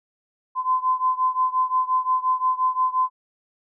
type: beating tone pair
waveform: sine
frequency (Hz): 1023 / 1028.7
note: C6 / C6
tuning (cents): -39 / -30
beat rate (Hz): 5.7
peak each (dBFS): -21 / -23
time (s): 0.55-3.1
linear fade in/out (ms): 50
effects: none